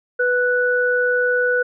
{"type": "tone pair together", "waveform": "sine", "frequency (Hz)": [493.9, 1480], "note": ["B4", "F#6"], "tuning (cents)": [0, 0], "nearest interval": "octave + perfect fifth", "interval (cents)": 1900, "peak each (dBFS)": -18, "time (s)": [0.19, 1.63], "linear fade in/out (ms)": 10, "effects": []}